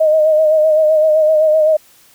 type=tone with vibrato; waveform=sine; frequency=622.3 Hz; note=D#5; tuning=in tune; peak=-8 dBFS; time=0-1.77 s; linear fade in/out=10 ms; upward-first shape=sine; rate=7.8 Hz; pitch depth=41 cents each way; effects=white hiss -48 dBFS RMS until 2.14 s